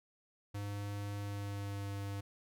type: tone with pitch glide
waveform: square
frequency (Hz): 101.7 to 99.9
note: G#2 to G2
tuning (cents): -36 to +33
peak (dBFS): -39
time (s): 0.54-2.21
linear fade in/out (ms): 10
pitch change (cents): -31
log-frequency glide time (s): 1.17-1.87
effects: none